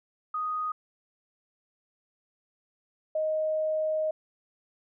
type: tone pair in turn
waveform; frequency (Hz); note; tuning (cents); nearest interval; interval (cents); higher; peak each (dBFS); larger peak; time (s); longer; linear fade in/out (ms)
sine; 1244.5 / 624.2; D#6 / D#5; 0 / +5; octave; 1195; first; -28 / -25; second; 0.34-0.72 / 3.15-4.11; second; 5
effects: none